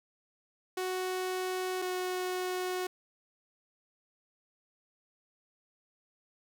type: tone pair in turn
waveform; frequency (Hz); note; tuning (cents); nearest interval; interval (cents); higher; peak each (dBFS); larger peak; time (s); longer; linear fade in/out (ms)
sawtooth; 370 / 366.4; F#4 / F#4; 0 / -17; unison; 17; first; -28; neither; 0.77-1.82 / 1.82-2.87; neither; 5
effects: none